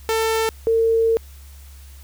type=tone pair in turn; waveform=sawtooth / sine; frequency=446.3 / 453.3 Hz; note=A4 / A#4; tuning=+25 / -48 cents; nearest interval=unison; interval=27 cents; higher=second; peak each=-14 dBFS; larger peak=neither; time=0.09-0.49 / 0.67-1.17 s; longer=second; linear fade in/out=0 ms; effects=added 69 Hz sine -39 dBFS peak until 2.03 s + white hiss -50 dBFS RMS until 2.03 s